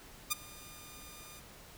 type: tone with ADSR envelope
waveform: 5% pulse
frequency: 1211 Hz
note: D#6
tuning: 47 cents flat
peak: -15 dBFS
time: 0.3-1.41 s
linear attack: 20 ms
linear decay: 16 ms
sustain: -24 dB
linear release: 24 ms
effects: pink hiss -54 dBFS RMS until 1.77 s